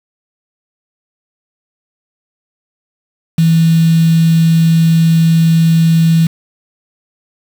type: tone with quantisation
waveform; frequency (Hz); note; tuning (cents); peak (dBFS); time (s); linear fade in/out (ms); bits
sine; 163.8; E3; -11; -6; 3.38-6.27; 5; 4
effects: none